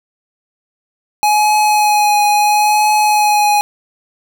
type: tone with vibrato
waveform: square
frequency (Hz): 839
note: G#5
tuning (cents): +17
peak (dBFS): -10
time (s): 1.23-3.61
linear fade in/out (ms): 0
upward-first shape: triangle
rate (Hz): 0.74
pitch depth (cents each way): 20
effects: none